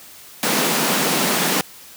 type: high-pass noise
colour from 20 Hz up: pink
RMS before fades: -19 dBFS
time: 0.43-1.61 s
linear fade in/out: 0 ms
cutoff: 150 Hz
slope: 96 dB/octave
effects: white hiss -42 dBFS RMS until 1.96 s + high-pass 60 Hz 12 dB/octave